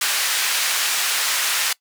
pink band-pass noise, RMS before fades -21 dBFS, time 0.01-1.73 s, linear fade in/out 5 ms, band 1600 to 14000 Hz, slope 12 dB/octave, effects noise-tail reverb RT60 0.1 s tail -22 dB re dry

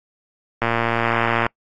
click train, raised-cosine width 0.5 ms, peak -4 dBFS, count 99, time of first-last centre 0.62-1.465 s, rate 116 Hz, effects noise-tail reverb RT60 0.1 s tail -25 dB re dry + AAC 48 kbps

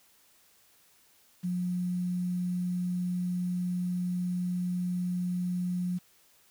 sine tone with quantisation, 179.2 Hz, F3, 45 cents sharp, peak -28 dBFS, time 1.43-5.99 s, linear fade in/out 20 ms, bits 9, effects white hiss -63 dBFS RMS until 6.5 s

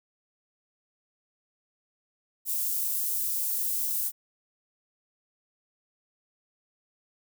white high-pass noise, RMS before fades -29 dBFS, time 2.45-4.12 s, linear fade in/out 50 ms, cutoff 11000 Hz, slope 12 dB/octave, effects none

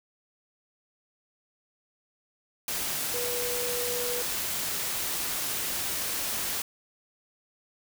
sine tone in noise, 488.1 Hz, B4, 20 cents flat, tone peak -32 dBFS, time 3.14-4.22 s, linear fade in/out 2 ms, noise white, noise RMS -31 dBFS, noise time 2.68-6.62 s, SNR -4 dB, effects none

